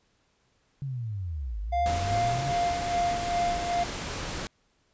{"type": "linear two-way sweep", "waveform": "sine", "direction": "down then up", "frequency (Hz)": [141.5, 48.48, 141.5], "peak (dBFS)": -30, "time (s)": [0.82, 2.51], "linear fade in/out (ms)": 0, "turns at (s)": 1.6}
{"type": "tone with tremolo", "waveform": "triangle", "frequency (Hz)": 698.5, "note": "F5", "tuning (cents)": 0, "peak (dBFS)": -21, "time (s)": [1.72, 3.84], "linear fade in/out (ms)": 10, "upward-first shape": "sine", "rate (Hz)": 2.5, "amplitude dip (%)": 60}
{"type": "noise", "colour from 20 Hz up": "pink", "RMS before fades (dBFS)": -34, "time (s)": [1.86, 4.47], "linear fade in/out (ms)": 0}
{"effects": ["pink hiss -69 dBFS RMS until 4.93 s", "resampled to 16000 Hz"]}